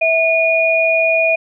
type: tone pair together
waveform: sine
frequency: 654.1 / 2447 Hz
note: E5 / D#7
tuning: -14 / -29 cents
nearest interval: octave + major seventh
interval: 2285 cents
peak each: -14 dBFS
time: 0.01-1.36 s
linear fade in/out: 10 ms
effects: none